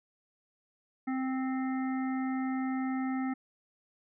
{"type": "harmonic tone", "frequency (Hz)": 261.6, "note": "C4", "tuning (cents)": 0, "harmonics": [1, 3, 5, 7, 8], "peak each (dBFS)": [-30, -40, -44, -47, -48], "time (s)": [1.07, 3.34], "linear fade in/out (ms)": 10, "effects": []}